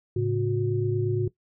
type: tone cluster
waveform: sine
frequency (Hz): 109.1 / 137.7 / 363.9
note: A2 / C#3 / F#4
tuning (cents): -14 / -11 / -29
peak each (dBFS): -26 / -30 / -26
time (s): 0.16-1.28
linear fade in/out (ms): 5
effects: noise-tail reverb RT60 0.1 s tail -18 dB re dry